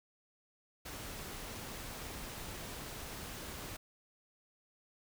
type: noise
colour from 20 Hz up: pink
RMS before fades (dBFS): -45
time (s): 0.85-3.77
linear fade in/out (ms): 10
effects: none